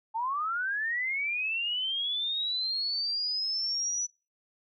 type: linear sweep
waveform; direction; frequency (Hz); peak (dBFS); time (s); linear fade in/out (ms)
sine; up; 870 to 5950; -28; 0.14-4.07; 20
effects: noise-tail reverb RT60 0.3 s tail -25 dB re dry